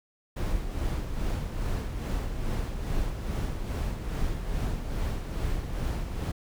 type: noise with tremolo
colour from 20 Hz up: brown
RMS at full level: -28 dBFS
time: 0.36-6.32 s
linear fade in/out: 10 ms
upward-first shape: sine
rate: 2.4 Hz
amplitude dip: 50%
effects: none